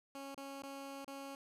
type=tone with dropouts; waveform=15% pulse; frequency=275.2 Hz; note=C#4; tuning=12 cents flat; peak=-39 dBFS; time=0.15-1.35 s; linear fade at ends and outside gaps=1 ms; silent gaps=0.346-0.377 / 0.622-0.634 / 1.045-1.078 s; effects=resampled to 32000 Hz